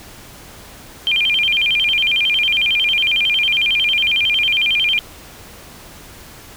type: tone with vibrato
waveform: sine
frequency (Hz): 2747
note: F7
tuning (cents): -29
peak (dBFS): -13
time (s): 1.07-4.99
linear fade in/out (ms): 0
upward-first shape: square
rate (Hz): 11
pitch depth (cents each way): 230
effects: pink hiss -39 dBFS RMS until 6.56 s